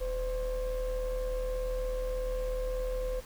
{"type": "ring-modulated tone", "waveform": "triangle", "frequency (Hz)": 274.3, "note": "C#4", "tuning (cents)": -18, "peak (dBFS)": -25, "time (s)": [0, 3.21], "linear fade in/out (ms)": 20, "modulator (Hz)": 236, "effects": ["pink hiss -51 dBFS RMS until 3.25 s"]}